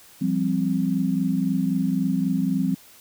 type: chord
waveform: sine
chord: F suspended second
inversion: none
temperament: equal with one note detuned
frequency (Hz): 172.21 / 196 / 261.6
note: F3 / G3 / C4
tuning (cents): -24 / 0 / 0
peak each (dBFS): -25 / -24 / -24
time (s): 0.21-2.75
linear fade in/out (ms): 10
effects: white hiss -50 dBFS RMS until 3 s